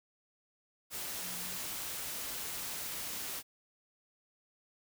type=tone in noise; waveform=sine; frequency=180.7 Hz; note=F#3; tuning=41 cents flat; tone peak=-51 dBFS; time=1.19-1.59 s; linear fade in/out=50 ms; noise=white; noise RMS=-40 dBFS; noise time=0.9-3.43 s; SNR=-14 dB; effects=none